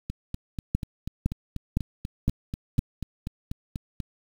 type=two click trains; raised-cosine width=5 ms; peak=-10 / -19 dBFS; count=5 / 17; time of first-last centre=0.75-2.791 / 0.1-4.002 s; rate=1.96 / 4.1 Hz; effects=7-bit